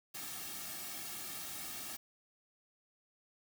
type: noise with comb filter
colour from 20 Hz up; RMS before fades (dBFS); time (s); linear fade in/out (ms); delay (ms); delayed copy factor
white; -44; 0.14-1.97; 10; 2; -0.7
effects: none